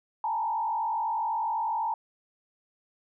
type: tone with frequency modulation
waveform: sine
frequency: 894 Hz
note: A5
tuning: 27 cents sharp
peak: -26 dBFS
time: 0.24-1.94 s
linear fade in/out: 2 ms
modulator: 48 Hz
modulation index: 1.2
effects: none